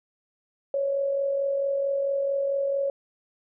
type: tone with amplitude modulation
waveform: sine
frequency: 554.4 Hz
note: C#5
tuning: in tune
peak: -21 dBFS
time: 0.74-2.9 s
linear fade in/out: 2 ms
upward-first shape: sine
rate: 44.5 Hz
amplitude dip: 40%
effects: none